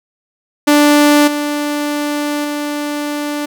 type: tone with level steps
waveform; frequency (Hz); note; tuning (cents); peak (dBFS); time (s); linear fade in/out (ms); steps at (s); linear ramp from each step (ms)
sawtooth; 293.7; D4; 0; -3 / -12 / -14; 0.67-3.46; 10; 1.27 / 2.44; 10
effects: none